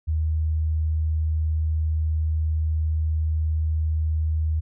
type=tone; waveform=sine; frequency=78.5 Hz; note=D#2; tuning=16 cents sharp; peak=-20 dBFS; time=0.07-4.61 s; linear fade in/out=20 ms; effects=none